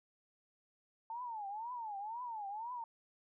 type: tone with vibrato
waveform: sine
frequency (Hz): 886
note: A5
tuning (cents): +12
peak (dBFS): -40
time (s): 1.1-2.84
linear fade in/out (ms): 2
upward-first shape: triangle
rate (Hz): 2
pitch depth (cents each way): 230
effects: none